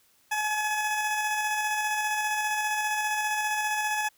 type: tone with tremolo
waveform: 20% pulse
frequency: 850 Hz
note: G#5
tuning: 40 cents sharp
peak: -20 dBFS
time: 0.31-4.09 s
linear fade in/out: 10 ms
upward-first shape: square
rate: 15 Hz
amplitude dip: 25%
effects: white hiss -64 dBFS RMS until 4.17 s